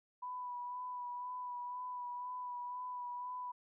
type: tone with vibrato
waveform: sine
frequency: 987.8 Hz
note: B5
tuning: in tune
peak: -40 dBFS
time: 0.22-3.52 s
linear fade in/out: 10 ms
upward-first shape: sine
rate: 2 Hz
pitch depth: 21 cents each way
effects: none